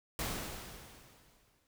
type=noise with exponential decay; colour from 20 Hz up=pink; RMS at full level=-35 dBFS; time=0.19-1.67 s; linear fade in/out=1 ms; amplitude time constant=320 ms; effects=none